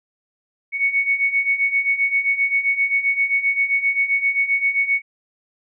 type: beating tone pair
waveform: sine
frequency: 2217 / 2224.6 Hz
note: C#7 / C#7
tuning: 0 / +6 cents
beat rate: 7.6 Hz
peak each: -22 / -18 dBFS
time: 0.72-5.02 s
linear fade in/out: 50 ms
effects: none